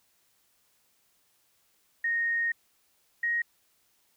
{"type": "tone pair in turn", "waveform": "sine", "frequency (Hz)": [1858, 1879.6], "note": ["A#6", "A#6"], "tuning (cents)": [-6, 14], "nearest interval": "unison", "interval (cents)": 20, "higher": "second", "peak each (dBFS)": -25, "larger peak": "neither", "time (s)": [[2.04, 2.52], [3.23, 3.42]], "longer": "first", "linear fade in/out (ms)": 5, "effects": ["white hiss -69 dBFS RMS until 4.16 s"]}